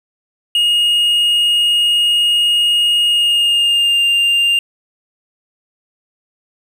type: tone with pitch glide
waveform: triangle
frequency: 2864 to 2797 Hz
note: F7 to F7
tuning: +43 to +2 cents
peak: -9 dBFS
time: 0.55-4.59 s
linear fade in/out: 2 ms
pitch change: -41 cents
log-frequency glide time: 3.07-4.03 s
effects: 8-bit